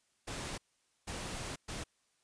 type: noise bursts at uneven times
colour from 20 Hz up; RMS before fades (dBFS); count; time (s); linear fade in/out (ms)
pink; -41; 3; 0.27-0.58 / 1.07-1.56 / 1.68-1.84; 10
effects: white hiss -75 dBFS RMS until 2.23 s + resampled to 22050 Hz